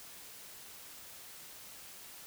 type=silence; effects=white hiss -51 dBFS RMS until 2.26 s